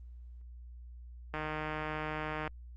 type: click train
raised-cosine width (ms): 0.5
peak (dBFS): -22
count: 176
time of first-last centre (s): 1.34-2.476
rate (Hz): 154
effects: added 60 Hz sine -46 dBFS peak until 2.76 s + Opus 24 kbps